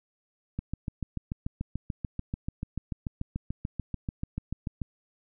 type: click train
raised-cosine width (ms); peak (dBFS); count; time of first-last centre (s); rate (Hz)
5; -19; 30; 0.59-4.817; 6.86
effects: none